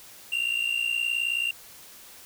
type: tone pair together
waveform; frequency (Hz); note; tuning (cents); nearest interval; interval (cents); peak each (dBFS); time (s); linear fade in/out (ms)
triangle; 2735 / 2794; F7 / F7; -37 / 0; unison; 37; -27 / -25; 0.32-1.51; 5
effects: white hiss -48 dBFS RMS until 2.25 s